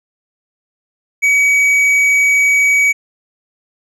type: tone with tanh clipping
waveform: sine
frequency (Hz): 2268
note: C#7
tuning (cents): +39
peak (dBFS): -10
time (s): 1.22-2.93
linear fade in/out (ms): 20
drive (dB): 7
effects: none